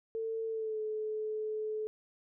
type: tone with pitch glide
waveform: sine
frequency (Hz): 448.1 to 431.1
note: A4 to A4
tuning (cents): +32 to -35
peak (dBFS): -33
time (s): 0.15-1.87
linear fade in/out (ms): 0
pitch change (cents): -67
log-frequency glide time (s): 0.49-0.8
effects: none